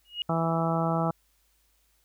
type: tone with exponential growth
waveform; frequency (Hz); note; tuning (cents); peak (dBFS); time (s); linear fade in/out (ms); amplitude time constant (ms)
sine; 2879; F#7; -48; -24; 0.05-0.22; 1; 36
type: harmonic tone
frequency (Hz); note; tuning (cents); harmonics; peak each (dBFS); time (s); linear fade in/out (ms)
164.81; E3; 0; 1 / 2 / 3 / 4 / 5 / 6 / 7 / 8; -27 / -34 / -35 / -31 / -32 / -38 / -36 / -34; 0.29-1.11; 5
effects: added 52 Hz sine -69 dBFS peak until 2.04 s + white hiss -69 dBFS RMS until 2.04 s